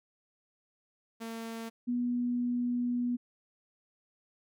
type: tone pair in turn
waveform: sawtooth / sine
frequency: 227.2 / 243.7 Hz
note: A#3 / B3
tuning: -44 / -23 cents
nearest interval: minor second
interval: 121 cents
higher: second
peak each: -34 / -28 dBFS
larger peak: second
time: 1.2-1.7 / 1.87-3.17 s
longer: second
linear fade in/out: 20 ms
effects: none